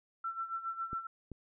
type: tone with tremolo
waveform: sine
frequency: 1344 Hz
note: E6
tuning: 33 cents sharp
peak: -33 dBFS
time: 0.24-1.07 s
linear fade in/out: 5 ms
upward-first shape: sine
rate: 7.3 Hz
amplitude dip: 75%
type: clicks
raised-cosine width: 3 ms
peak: -31 dBFS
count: 2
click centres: 0.931 / 1.317 s
effects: none